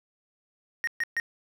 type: tone bursts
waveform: triangle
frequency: 1864.7 Hz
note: A#6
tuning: in tune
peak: -23 dBFS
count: 3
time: 0.84-1.199 s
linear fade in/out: 0 ms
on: 33 ms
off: 130 ms
effects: none